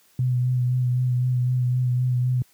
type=tone with vibrato; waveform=sine; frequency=125.3 Hz; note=B2; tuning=25 cents sharp; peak=-18 dBFS; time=0.19-2.42 s; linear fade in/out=2 ms; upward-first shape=sine; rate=3.9 Hz; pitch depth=23 cents each way; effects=white hiss -59 dBFS RMS until 2.53 s + high-pass 80 Hz 12 dB/octave